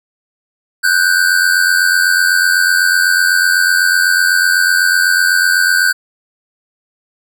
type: tone pair together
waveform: square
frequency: 1480 / 1568 Hz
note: F#6 / G6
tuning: 0 / 0 cents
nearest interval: minor second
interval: 100 cents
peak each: -13 dBFS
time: 0.83-5.93 s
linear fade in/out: 20 ms
effects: none